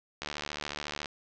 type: click train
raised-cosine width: 0.2 ms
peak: -17 dBFS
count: 63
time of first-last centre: 0.22-1.058 s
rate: 74 Hz
effects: low-pass 6000 Hz 12 dB/octave